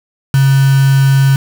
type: tone with quantisation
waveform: sine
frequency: 136.1 Hz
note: C#3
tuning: 31 cents flat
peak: -6 dBFS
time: 0.34-1.36 s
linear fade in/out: 2 ms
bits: 3
effects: none